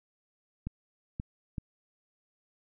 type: clicks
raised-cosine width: 5 ms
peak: -22 dBFS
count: 3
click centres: 0.67 / 1.199 / 1.582 s
effects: none